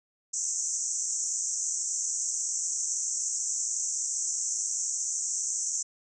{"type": "band-pass noise", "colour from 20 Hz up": "pink", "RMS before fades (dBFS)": -31, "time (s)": [0.33, 5.83], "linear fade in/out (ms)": 10, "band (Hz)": [5900, 7900], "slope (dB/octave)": 96, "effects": []}